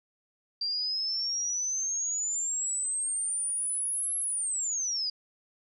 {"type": "exponential two-way sweep", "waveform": "sine", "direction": "up then down", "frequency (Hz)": [4699, 11175, 4818], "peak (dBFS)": -28, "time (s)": [0.61, 5.1], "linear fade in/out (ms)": 5, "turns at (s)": 4.18, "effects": []}